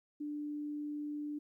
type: tone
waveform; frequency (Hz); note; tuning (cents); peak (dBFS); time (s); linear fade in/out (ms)
sine; 295.6; D4; +11; -37; 0.2-1.39; 10
effects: 13-bit